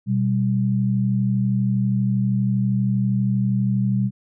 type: tone pair together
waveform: sine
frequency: 123.47 / 196 Hz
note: B2 / G3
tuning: 0 / 0 cents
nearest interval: minor sixth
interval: 800 cents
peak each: -20 dBFS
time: 0.06-4.11 s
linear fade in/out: 50 ms
effects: none